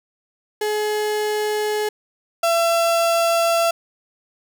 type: tone pair in turn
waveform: 35% pulse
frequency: 423.4 / 673.3 Hz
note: G#4 / E5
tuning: +33 / +36 cents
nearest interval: minor sixth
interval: 803 cents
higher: second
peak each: -18 / -14 dBFS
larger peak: second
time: 0.61-1.89 / 2.43-3.71 s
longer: neither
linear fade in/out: 5 ms
effects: none